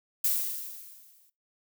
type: noise with exponential decay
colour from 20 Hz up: violet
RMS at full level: -24 dBFS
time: 0.24-1.3 s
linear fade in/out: 5 ms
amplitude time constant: 230 ms
effects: noise-tail reverb RT60 0.2 s tail -19 dB re dry